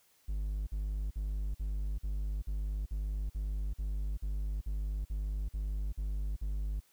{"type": "tone bursts", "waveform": "triangle", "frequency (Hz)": 50.8, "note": "G#1", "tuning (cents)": -38, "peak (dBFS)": -30, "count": 15, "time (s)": [0.28, 6.802], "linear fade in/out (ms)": 10, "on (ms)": 390, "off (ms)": 48, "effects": ["white hiss -68 dBFS RMS until 6.92 s"]}